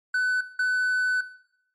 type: tone bursts at uneven times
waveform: triangle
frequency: 1502 Hz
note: F#6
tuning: 26 cents sharp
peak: -19 dBFS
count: 2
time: 0.14-0.41 / 0.59-1.21 s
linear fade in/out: 5 ms
effects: noise-tail reverb RT60 0.8 s tail -18 dB re dry + MP3 48 kbps